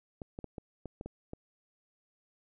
clicks, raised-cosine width 2 ms, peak -27 dBFS, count 8, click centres 0.218 / 0.389 / 0.443 / 0.582 / 0.857 / 1.011 / 1.06 / 1.334 s, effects none

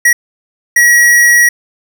square tone bursts at uneven times, 1913 Hz, A#6, 44 cents sharp, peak -5 dBFS, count 2, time 0.05-0.13 / 0.76-1.49 s, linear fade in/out 5 ms, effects none

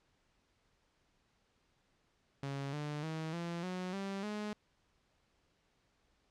sawtooth tone with pitch steps, 138.59 / 148.54 / 159.2 / 170.62 / 182.87 / 196 / 210.1 Hz, C#3 / D3 / D#3 / F3 / F#3 / G3 / G#3, 0 / +20 / +40 / -40 / -20 / 0 / +20 cents, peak -34 dBFS, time 2.43-4.53 s, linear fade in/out 2 ms, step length 300 ms, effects pink hiss -75 dBFS RMS until 6.3 s + low-pass 6000 Hz 12 dB/octave

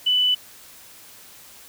sine tone, 2988 Hz, F#7, 16 cents sharp, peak -16 dBFS, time 0.06-0.35 s, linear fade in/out 10 ms, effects white hiss -46 dBFS RMS until 1.68 s

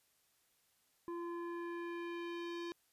square tone with low-pass filter sweep, 342.9 Hz, F4, 32 cents flat, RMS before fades -43 dBFS, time 1.08-2.72 s, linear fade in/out 0 ms, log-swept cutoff 980 to 4400 Hz, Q 1.5, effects white hiss -75 dBFS RMS until 2.92 s + resampled to 32000 Hz

